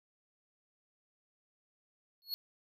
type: tone with exponential growth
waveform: square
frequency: 4343 Hz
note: C#8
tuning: 36 cents flat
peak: -31 dBFS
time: 2.22-2.34 s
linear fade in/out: 0 ms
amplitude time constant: 25 ms
effects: none